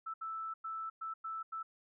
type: tone bursts at uneven times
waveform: sine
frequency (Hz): 1318.5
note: E6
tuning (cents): 0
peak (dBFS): -38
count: 6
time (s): 0.06-0.14 / 0.21-0.54 / 0.64-0.9 / 1.01-1.14 / 1.24-1.43 / 1.52-1.63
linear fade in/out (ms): 10
effects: none